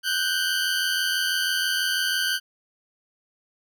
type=tone pair together; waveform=20% pulse; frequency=1480 / 1566.1 Hz; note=F#6 / G6; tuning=0 / -2 cents; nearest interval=minor second; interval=98 cents; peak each=-21 / -20 dBFS; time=0.03-2.4 s; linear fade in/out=50 ms; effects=none